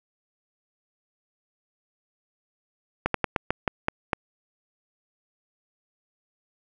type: slowing click train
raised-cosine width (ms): 0.5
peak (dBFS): -7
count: 8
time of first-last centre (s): 3.06-4.132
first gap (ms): 83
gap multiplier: 1.2
effects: none